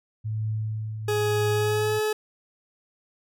sine tone with tremolo, 108.8 Hz, A2, 19 cents flat, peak -24 dBFS, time 0.24-2 s, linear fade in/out 20 ms, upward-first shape triangle, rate 1 Hz, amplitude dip 55%
40% pulse tone with pitch glide, 418.6 to 428.1 Hz, G#4 to A4, +14 to -47 cents, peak -22 dBFS, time 1.08-2.13 s, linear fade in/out 5 ms, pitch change +39 cents, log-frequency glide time 1.51-1.94 s
effects none

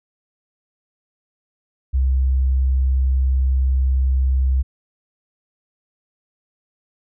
sine tone, 65.5 Hz, C2, 2 cents sharp, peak -14 dBFS, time 1.93-4.63 s, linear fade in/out 20 ms, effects none

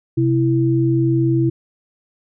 sine tone pair together, 129.7 / 330.9 Hz, C3 / E4, -15 / +7 cents, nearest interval octave + major third, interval 1622 cents, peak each -16 dBFS, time 0.17-1.5 s, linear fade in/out 10 ms, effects none

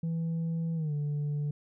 sine tone with pitch glide, 164.81 to 146.83 Hz, E3 to D3, 0 to 0 cents, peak -26 dBFS, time 0.03-1.51 s, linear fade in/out 5 ms, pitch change -200 cents, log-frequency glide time 0.75-0.93 s, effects tanh soft clip ceiling -28 dBFS

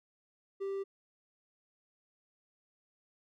triangle tone, 392 Hz, G4, in tune, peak -32 dBFS, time 0.6-0.84 s, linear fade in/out 20 ms, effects none

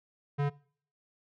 square tone, 143.3 Hz, D3, 42 cents flat, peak -27 dBFS, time 0.38-0.5 s, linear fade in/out 20 ms, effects noise-tail reverb RT60 0.5 s tail -22 dB re dry + low-pass 2000 Hz 12 dB/octave

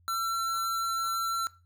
square tone, 1349 Hz, E6, 40 cents sharp, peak -29 dBFS, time 0.08-1.47 s, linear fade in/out 0 ms, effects noise-tail reverb RT60 0.3 s tail -18 dB re dry + added 87 Hz sine -60 dBFS peak until 1.65 s

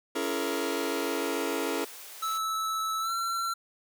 sawtooth chord, A# half-diminished seventh, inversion first, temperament just, 279.7 / 335.6 / 419.5 / 466.2 Hz, C#4 / E4 / G#4 / A#4, +16 / +31 / +17 / 0 cents, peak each -30 dBFS, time 0.15-1.85 s, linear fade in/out 10 ms
white high-pass noise, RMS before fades -45 dBFS, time 0.22-2.38 s, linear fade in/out 5 ms, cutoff 370 Hz, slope 24 dB/octave
square tone with pitch glide, 1308 to 1355.7 Hz, E6 to E6, -14 to +48 cents, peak -29 dBFS, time 2.22-3.54 s, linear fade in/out 10 ms, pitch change +62 cents, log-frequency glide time 3-3.12 s
effects none

